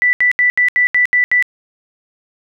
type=tone bursts; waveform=sine; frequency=1975.5 Hz; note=B6; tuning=in tune; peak=-9 dBFS; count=8; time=0.02-1.425 s; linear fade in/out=0 ms; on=110 ms; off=75 ms; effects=none